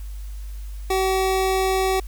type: tone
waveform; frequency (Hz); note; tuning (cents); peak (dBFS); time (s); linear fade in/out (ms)
25% pulse; 380; F#4; +46; -15; 0.9-2; 5
effects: added 50 Hz sine -30 dBFS peak until 2.07 s + white hiss -51 dBFS RMS until 2.07 s